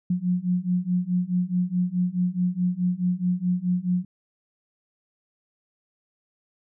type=beating tone pair; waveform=sine; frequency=177.2 / 181.9 Hz; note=F3 / F#3; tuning=+25 / -29 cents; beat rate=4.7 Hz; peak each=-25 / -24 dBFS; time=0.1-4.05 s; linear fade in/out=5 ms; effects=none